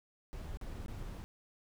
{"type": "noise with dropouts", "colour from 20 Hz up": "brown", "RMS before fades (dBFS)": -43, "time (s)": [0.33, 1.24], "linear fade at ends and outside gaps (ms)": 0, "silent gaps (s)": [[0.572, 0.613], [0.861, 0.882], [1.027, 1.031]], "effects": []}